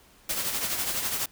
white noise with tremolo, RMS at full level -27 dBFS, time 0.29-1.26 s, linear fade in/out 5 ms, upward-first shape triangle, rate 12 Hz, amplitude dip 55%, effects pink hiss -57 dBFS RMS until 1.31 s

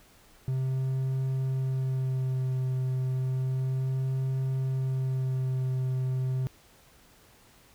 triangle tone with vibrato, 130.81 Hz, C3, in tune, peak -24 dBFS, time 0.48-6.47 s, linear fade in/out 0 ms, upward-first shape sine, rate 0.32 Hz, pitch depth 19 cents each way, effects pink hiss -58 dBFS RMS until 7.74 s

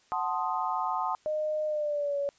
sine chord, F# diminished seventh, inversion none, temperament equal, 740 / 880 / 1046.5 / 1244.5 Hz, F#5 / A5 / C6 / Eb6, 0 / 0 / 0 / 0 cents, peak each -33 / -32 / -33 / -34 dBFS, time 0.12-1.15 s, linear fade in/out 0 ms
sine tone with pitch glide, 613 to 565.4 Hz, D#5 to C#5, -26 to +34 cents, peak -27 dBFS, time 1.26-2.29 s, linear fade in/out 0 ms, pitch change -140 cents, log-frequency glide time 1.66-2.18 s
effects white hiss -64 dBFS RMS until 2.38 s + resampled to 16000 Hz

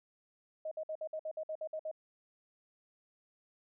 sine tone bursts, 627 Hz, D#5, 13 cents sharp, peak -36 dBFS, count 11, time 0.65-1.914 s, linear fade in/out 5 ms, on 64 ms, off 56 ms, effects none

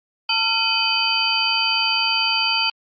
sine tone cluster, 899 / 1370 / 2526 / 3049 / 4638 Hz, A5 / F6 / D#7 / G7 / D8, +37 / -34 / +26 / -49 / -22 cents, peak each -26 / -29 / -23 / -22 / -22 dBFS, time 0.29-2.7 s, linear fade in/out 5 ms, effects Opus 48 kbps

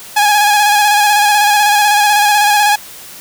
sawtooth tone with vibrato, 830.6 Hz, G#5, in tune, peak -4 dBFS, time 0.16-2.76 s, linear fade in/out 10 ms, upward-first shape square, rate 16 Hz, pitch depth 27 cents each way, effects white hiss -33 dBFS RMS until 3.2 s

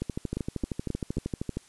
two click trains, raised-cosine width 3 ms, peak -17 / -17 dBFS, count 4 / 21, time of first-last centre 0.37-1.17 / 0.02-1.57 s, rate 3.75 / 12.9 Hz, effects white hiss -57 dBFS RMS until 1.68 s + resampled to 24000 Hz

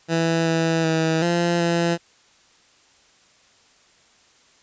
15% pulse tone with pitch steps, 165 / 163.8 / 161.1 / 172.1 / 170 Hz, E3 / E3 / E3 / F3 / F3, +2 / -11 / -39 / -25 / -46 cents, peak -12 dBFS, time 0.08-1.98 s, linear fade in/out 50 ms, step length 380 ms, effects white hiss -56 dBFS RMS until 4.62 s + resampled to 16000 Hz

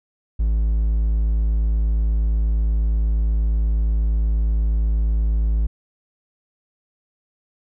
triangle tone, 54.2 Hz, A1, 25 cents flat, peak -14 dBFS, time 0.39-5.67 s, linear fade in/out 10 ms, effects none

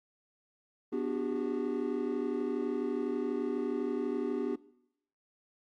triangle chord, G major seventh, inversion first, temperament equal with one note detuned, 246.9 / 293.7 / 370 / 402.1 Hz, B3 / D4 / F#4 / G4, 0 / 0 / 0 / +44 cents, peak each -34 dBFS, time 0.92-4.56 s, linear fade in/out 10 ms, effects noise-tail reverb RT60 0.8 s tail -21 dB re dry + Opus 32 kbps

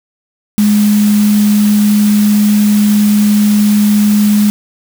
sine tone in noise, 208.5 Hz, G#3, 7 cents sharp, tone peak -6 dBFS, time 0.58-4.5 s, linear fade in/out 0 ms, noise white, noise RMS -23 dBFS, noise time 0.58-4.5 s, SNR +14 dB, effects none

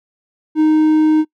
triangle tone, 310.4 Hz, D#4, 4 cents flat, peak -7 dBFS, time 0.55-1.25 s, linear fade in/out 50 ms, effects noise-tail reverb RT60 0.1 s tail -25 dB re dry

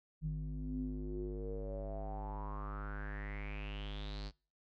square tone with low-pass filter sweep, 51 Hz, G#1, 31 cents flat, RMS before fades -41 dBFS, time 0.21-4.32 s, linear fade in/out 50 ms, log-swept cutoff 160 to 4600 Hz, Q 7.7, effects noise-tail reverb RT60 0.4 s tail -26 dB re dry

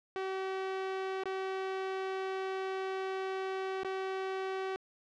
sawtooth tone with dropouts, 381.3 Hz, G4, 48 cents flat, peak -30 dBFS, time 0.16-4.76 s, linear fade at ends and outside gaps 0 ms, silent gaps 1.236-1.256 / 3.833-3.847 s, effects low-pass 3000 Hz 12 dB/octave

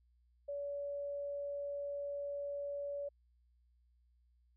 sine tone, 570 Hz, C#5, 48 cents sharp, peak -38 dBFS, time 0.48-3.09 s, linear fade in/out 10 ms, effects added 60 Hz sine -68 dBFS peak until 4.56 s

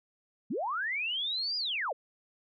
sine linear two-way sweep, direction up then down, 164.81 to 4958 to 416.6 Hz, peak -30 dBFS, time 0.5-1.93 s, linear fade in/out 10 ms, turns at 1.57 s, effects none

